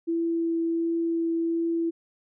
sine tone with vibrato, 332.7 Hz, E4, 16 cents sharp, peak -23 dBFS, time 0.07-1.91 s, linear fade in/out 20 ms, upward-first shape triangle, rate 1.4 Hz, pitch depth 8 cents each way, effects none

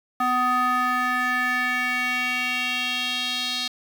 square tone with band-pass filter sweep, 250 Hz, B3, 21 cents sharp, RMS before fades -24 dBFS, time 0.2-3.68 s, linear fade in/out 5 ms, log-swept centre 1100 to 4000 Hz, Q 3.2, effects 7-bit

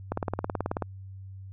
click train, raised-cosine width 1 ms, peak -14 dBFS, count 14, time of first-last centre 0.12-0.823 s, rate 18.5 Hz, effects added 96 Hz sine -40 dBFS peak until 1.52 s

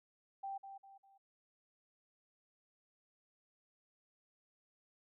sine tone with echo, 784 Hz, G5, in tune, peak -40 dBFS, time 0.43-0.58 s, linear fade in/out 10 ms, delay 200 ms, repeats 3, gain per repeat -8 dB, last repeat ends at 1.18 s, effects none

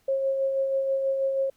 sine tone with tremolo, 540 Hz, C#5, 45 cents flat, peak -21 dBFS, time 0.08-1.5 s, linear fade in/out 5 ms, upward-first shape sine, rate 6.2 Hz, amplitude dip 35%, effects pink hiss -66 dBFS RMS until 1.56 s

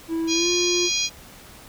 triangle tone with pitch glide, 327.6 to 353.1 Hz, E4 to F4, -11 to +19 cents, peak -20 dBFS, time 0.08-0.9 s, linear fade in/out 50 ms, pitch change +130 cents, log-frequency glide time 0.32-0.5 s
harmonic tone, 819 Hz, G#5, 24 cents flat, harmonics 3 / 4 / 5 / 6 / 7 / 8, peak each -28 / -28 / -28 / -28 / -28 / -28 dBFS, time 0.27-1.1 s, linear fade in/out 50 ms
effects pink hiss -45 dBFS RMS until 1.68 s

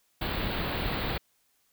pink band-stop noise, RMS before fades -31 dBFS, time 0.21-1.18 s, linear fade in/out 5 ms, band 4500 to 15000 Hz, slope 96 dB/octave, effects white hiss -70 dBFS RMS until 1.72 s

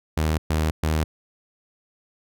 sawtooth tone bursts, 78.2 Hz, D#2, 9 cents sharp, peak -16 dBFS, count 3, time 0.17-1.04 s, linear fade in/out 5 ms, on 210 ms, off 120 ms, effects none

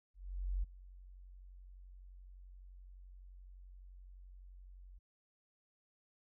sine tone with ADSR envelope, 45.84 Hz, F#1, 15 cents flat, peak -32 dBFS, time 0.14-4.99 s, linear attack 490 ms, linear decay 16 ms, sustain -20 dB, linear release 14 ms, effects none

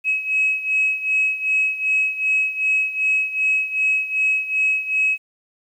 sine beating tone pair, 2559 / 2561.6 Hz, D#7 / D#7, +48 / +50 cents, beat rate 2.6 Hz, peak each -18 / -22 dBFS, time 0.04-5.18 s, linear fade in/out 50 ms, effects tanh soft clip ceiling -10 dBFS + 9-bit

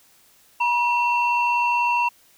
sine tone pair together, 960 / 2708 Hz, B5 / E7, -49 / +46 cents, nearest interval octave + tritone, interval 1795 cents, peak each -18 / -22 dBFS, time 0.6-2.09 s, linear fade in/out 10 ms, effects tanh soft clip ceiling -12 dBFS + white hiss -56 dBFS RMS until 2.37 s

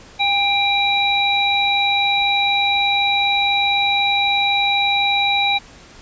sine tone cluster, 804 / 2376 / 3876 Hz, G5 / D7 / B7, +44 / +20 / -33 cents, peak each -19 dBFS, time 0.19-5.59 s, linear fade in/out 20 ms, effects pink hiss -43 dBFS RMS until 6.01 s + resampled to 16000 Hz

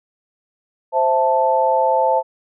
sine chord, A minor, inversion first, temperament equal, 523.3 / 659.3 / 880 Hz, C5 / E5 / A5, 0 / 0 / 0 cents, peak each -18 / -20 / -16 dBFS, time 0.92-2.23 s, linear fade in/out 50 ms, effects none

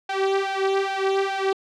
sawtooth tone with flanger, 388.8 Hz, G4, 14 cents flat, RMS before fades -23 dBFS, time 0.09-1.53 s, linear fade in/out 5 ms, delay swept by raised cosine 1.2 to 2.9 ms, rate 2.4 Hz, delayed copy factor +0.85, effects low-pass 4000 Hz 12 dB/octave

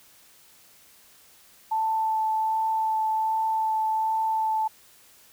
sine tone with vibrato, 880 Hz, A5, in tune, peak -22 dBFS, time 1.71-4.68 s, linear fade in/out 10 ms, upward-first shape sine, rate 1.3 Hz, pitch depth 9 cents each way, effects white hiss -55 dBFS RMS until 5.32 s

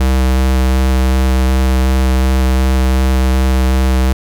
square tone with vibrato, 64.9 Hz, C2, 13 cents flat, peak -10 dBFS, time 0-4.13 s, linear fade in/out 5 ms, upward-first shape square, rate 2.7 Hz, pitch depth 8 cents each way, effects none

